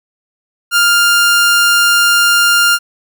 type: tone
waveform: sawtooth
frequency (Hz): 1400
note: F6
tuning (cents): +4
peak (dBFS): -4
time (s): 0.71-2.79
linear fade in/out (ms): 50
effects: none